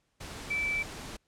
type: tone in noise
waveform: sine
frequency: 2320 Hz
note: D7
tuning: 22 cents flat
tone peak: -28 dBFS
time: 0.5-0.83 s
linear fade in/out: 10 ms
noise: pink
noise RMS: -42 dBFS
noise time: 0.2-1.17 s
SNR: +11 dB
effects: pink hiss -75 dBFS RMS until 1.27 s + low-pass 9000 Hz 12 dB/octave